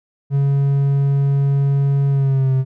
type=tone with pitch glide; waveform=triangle; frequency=139.4 to 131.8 Hz; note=C#3 to C3; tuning=+10 to +13 cents; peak=-11 dBFS; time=0.3-2.65 s; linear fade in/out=50 ms; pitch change=-97 cents; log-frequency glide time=2.09-2.53 s; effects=none